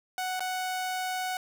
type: tone with dropouts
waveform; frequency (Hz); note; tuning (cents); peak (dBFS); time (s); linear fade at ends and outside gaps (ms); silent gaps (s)
sawtooth; 741; F#5; +2; -26; 0.18-1.37; 1; 0.395-0.405
effects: none